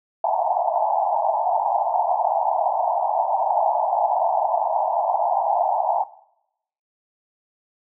pink band-pass noise, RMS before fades -21 dBFS, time 0.24-6.04 s, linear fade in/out 5 ms, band 650 to 930 Hz, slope 96 dB/octave, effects noise-tail reverb RT60 0.8 s tail -19 dB re dry

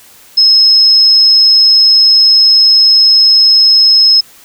sine tone, 5170 Hz, E8, 34 cents flat, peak -3 dBFS, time 0.37-4.21 s, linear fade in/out 10 ms, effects white hiss -40 dBFS RMS until 4.44 s

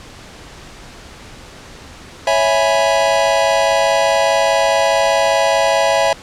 square chord, C# minor seventh, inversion none, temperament equal, 554.4 / 659.3 / 830.6 / 987.8 Hz, C#5 / E5 / G#5 / B5, 0 / 0 / 0 / 0 cents, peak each -18 / -16 / -19 / -22 dBFS, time 2.27-6.13 s, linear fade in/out 2 ms, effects pink hiss -37 dBFS RMS until 6.22 s + low-pass 7000 Hz 12 dB/octave

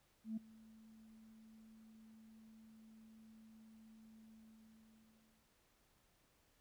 sine tone with ADSR envelope, 220.9 Hz, A3, 7 cents sharp, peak -37 dBFS, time 0.24-5.54 s, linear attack 130 ms, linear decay 10 ms, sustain -22 dB, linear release 1200 ms, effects tanh soft clip ceiling -35 dBFS + pink hiss -75 dBFS RMS until 6.6 s

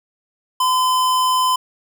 square tone, 1020 Hz, C6, 44 cents flat, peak -15 dBFS, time 0.6-1.56 s, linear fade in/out 5 ms, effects none

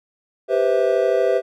triangle chord, C major seventh, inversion second, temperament just, 392.4 / 490.5 / 523.3 / 654.1 Hz, G4 / B4 / C5 / E5, +2 / -12 / 0 / -14 cents, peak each -19 dBFS, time 0.48-1.42 s, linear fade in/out 50 ms, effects none

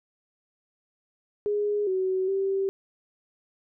sine tone with pitch steps, 414 / 375.7 / 388.7 Hz, G#4 / F#4 / G4, -5 / +26 / -15 cents, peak -23 dBFS, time 1.46-2.69 s, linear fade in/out 0 ms, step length 410 ms, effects none

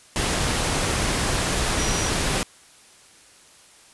sine tone in noise, 5810 Hz, F#8, 32 cents flat, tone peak -30 dBFS, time 1.79-2.09 s, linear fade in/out 0 ms, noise pink, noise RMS -23 dBFS, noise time 0.16-2.43 s, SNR -10 dB, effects white hiss -51 dBFS RMS until 3.93 s + resampled to 24000 Hz

